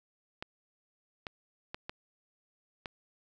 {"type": "clicks", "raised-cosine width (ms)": 0.3, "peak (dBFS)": -22, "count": 5, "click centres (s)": [0.425, 1.268, 1.745, 1.895, 2.858], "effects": []}